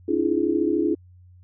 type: tone cluster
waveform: sine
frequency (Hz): 275.2 / 309 / 325.9 / 342.3 / 419.2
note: C#4 / D#4 / E4 / F4 / G#4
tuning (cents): -12 / -12 / -20 / -35 / +16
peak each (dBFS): -28 / -24 / -32 / -23 / -26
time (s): 0.08-0.95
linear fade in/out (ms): 10
effects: added 90 Hz sine -47 dBFS peak until 1.43 s